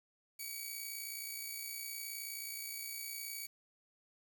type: tone with amplitude modulation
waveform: 5% pulse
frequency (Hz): 2267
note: C#7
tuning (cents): +38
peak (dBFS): -30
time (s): 0.39-3.47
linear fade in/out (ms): 10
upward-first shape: sine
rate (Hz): 59.2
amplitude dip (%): 45
effects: 10-bit